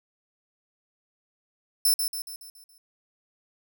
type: tone with echo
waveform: 5% pulse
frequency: 5300 Hz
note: E8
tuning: 9 cents sharp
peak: -13 dBFS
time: 1.85-1.94 s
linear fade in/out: 2 ms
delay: 140 ms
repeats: 6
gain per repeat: -6 dB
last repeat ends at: 2.78 s
effects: none